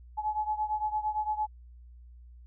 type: beating tone pair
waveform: sine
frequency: 850 / 858.8 Hz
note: G#5 / A5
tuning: +40 / -42 cents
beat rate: 8.8 Hz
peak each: -30 / -33 dBFS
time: 0.17-1.47 s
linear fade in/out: 20 ms
effects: added 60 Hz sine -48 dBFS peak until 2.46 s